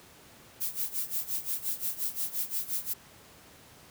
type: noise with tremolo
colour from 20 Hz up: violet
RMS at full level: -30 dBFS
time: 0.6-2.94 s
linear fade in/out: 20 ms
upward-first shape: sine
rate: 5.7 Hz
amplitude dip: 85%
effects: pink hiss -54 dBFS RMS until 3.9 s + high-pass 80 Hz 12 dB/octave